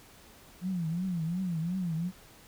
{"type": "tone with vibrato", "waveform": "sine", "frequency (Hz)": 173.6, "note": "F3", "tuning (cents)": -10, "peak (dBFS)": -29, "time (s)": [0.61, 2.12], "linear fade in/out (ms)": 50, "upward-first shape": "triangle", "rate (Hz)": 2.8, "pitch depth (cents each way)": 180, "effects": ["pink hiss -55 dBFS RMS until 2.47 s"]}